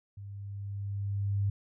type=tone with level ramp; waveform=sine; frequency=100 Hz; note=G2; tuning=35 cents sharp; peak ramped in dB=-41 to -25 dBFS; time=0.17-1.5 s; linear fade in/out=5 ms; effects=none